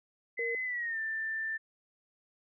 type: tone with pitch glide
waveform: sine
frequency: 2031 to 1778.3 Hz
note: B6 to A6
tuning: +48 to +18 cents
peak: -32 dBFS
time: 0.37-1.58 s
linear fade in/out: 20 ms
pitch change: -230 cents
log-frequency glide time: 0.64-0.99 s
type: tone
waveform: sine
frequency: 466.2 Hz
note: A#4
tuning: in tune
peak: -34 dBFS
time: 0.39-0.55 s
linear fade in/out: 2 ms
effects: none